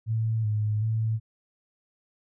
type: tone with pitch steps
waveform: sine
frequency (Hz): 111.8 / 106.4 / 111.1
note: A2 / G#2 / A2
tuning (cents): +28 / +42 / +17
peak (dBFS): -23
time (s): 0.06-1.2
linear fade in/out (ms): 50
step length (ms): 380
effects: none